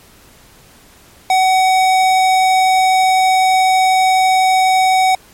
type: tone with hard clipping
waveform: sine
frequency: 752 Hz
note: F#5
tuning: 28 cents sharp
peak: -11 dBFS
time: 1.3-5.15 s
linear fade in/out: 2 ms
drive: 18 dB
effects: pink hiss -45 dBFS RMS until 5.33 s + MP3 64 kbps